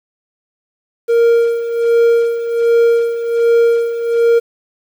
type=tone with tremolo; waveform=triangle; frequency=466.2 Hz; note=A#4; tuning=in tune; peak=-5 dBFS; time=1.08-4.4 s; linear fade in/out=20 ms; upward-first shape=sine; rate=1.3 Hz; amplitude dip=70%; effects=7-bit